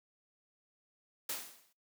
white noise with exponential decay, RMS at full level -35 dBFS, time 1.29-1.73 s, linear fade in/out 5 ms, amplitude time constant 94 ms, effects noise-tail reverb RT60 0.2 s tail -22 dB re dry + high-pass 200 Hz 12 dB/octave

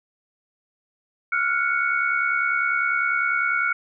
sine tone cluster, 1380 / 1450 / 2225 Hz, F6 / F#6 / C#7, -21 / -35 / +6 cents, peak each -24 dBFS, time 1.32-3.73 s, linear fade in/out 5 ms, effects none

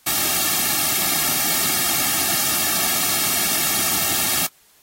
white noise with comb filter, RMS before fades -20 dBFS, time 0.06-4.47 s, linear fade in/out 10 ms, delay 2 ms, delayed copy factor -0.9, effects white hiss -55 dBFS RMS until 4.82 s + AAC 48 kbps

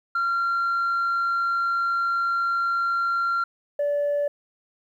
sine tone pair in turn, 1377 / 579 Hz, F6 / D5, -25 / -25 cents, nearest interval octave + minor third, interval 1500 cents, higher first, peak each -19 dBFS, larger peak neither, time 0.15-3.44 / 3.79-4.28 s, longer first, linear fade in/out 5 ms, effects tanh soft clip ceiling -19 dBFS + 10-bit

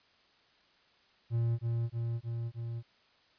triangle tone with echo, 116.6 Hz, A#2, 1 cent sharp, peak -25 dBFS, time 1.3-1.59 s, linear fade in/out 50 ms, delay 310 ms, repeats 4, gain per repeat -2 dB, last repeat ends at 2.83 s, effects white hiss -66 dBFS RMS until 3.38 s + resampled to 11025 Hz

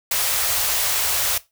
white band-stop noise, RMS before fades -21 dBFS, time 0.11-1.38 s, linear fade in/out 5 ms, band 110 to 470 Hz, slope 24 dB/octave, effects noise-tail reverb RT60 0.2 s tail -17 dB re dry

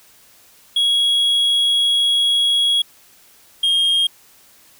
triangle tone pair in turn, 3322 / 3237 Hz, G#7 / G#7, 0 / -45 cents, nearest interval unison, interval 45 cents, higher first, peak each -12 dBFS, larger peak neither, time 0.76-2.82 / 3.63-4.07 s, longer first, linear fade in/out 5 ms, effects white hiss -50 dBFS RMS until 4.79 s

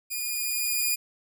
5% pulse tone with level ramp, 2441 Hz, D#7, 34 cents flat, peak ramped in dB -20 to -13 dBFS, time 0.1-0.96 s, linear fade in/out 20 ms, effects none

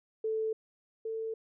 sine tone pair in turn, 440 / 445.9 Hz, A4 / A4, 0 / +23 cents, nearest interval unison, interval 23 cents, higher second, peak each -29 / -33 dBFS, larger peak first, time 0.24-0.53 / 1.05-1.34 s, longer neither, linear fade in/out 5 ms, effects none

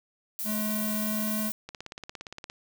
violet noise, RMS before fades -33 dBFS, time 0.39-1.52 s, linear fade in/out 0 ms
square tone with pitch glide, 213.3 to 214.8 Hz, G#3 to A3, +46 to -41 cents, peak -30 dBFS, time 0.44-1.52 s, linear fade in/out 50 ms, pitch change +13 cents, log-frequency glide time 1.02-1.29 s
click train, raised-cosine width 0.2 ms, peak -22 dBFS, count 15, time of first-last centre 1.69-2.499 s, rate 17.3 Hz
effects none

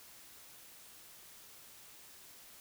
silence, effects white hiss -56 dBFS RMS until 2.6 s

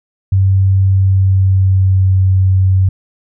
sine tone with pitch glide, 96.1 to 94.45 Hz, G2 to F#2, -34 to +36 cents, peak -7 dBFS, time 0.32-2.89 s, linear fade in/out 5 ms, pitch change -30 cents, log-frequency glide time 0.87-2.18 s, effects none

